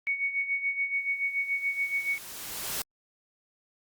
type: tone with tremolo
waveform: sine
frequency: 2228 Hz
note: C#7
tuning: 8 cents sharp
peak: -24 dBFS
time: 0.07-2.18 s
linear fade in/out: 0 ms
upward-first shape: sine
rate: 7 Hz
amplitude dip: 70%
type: noise with exponential growth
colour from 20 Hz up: white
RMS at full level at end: -31 dBFS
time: 0.93-2.82 s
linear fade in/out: 2 ms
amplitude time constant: 410 ms
effects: Opus 48 kbps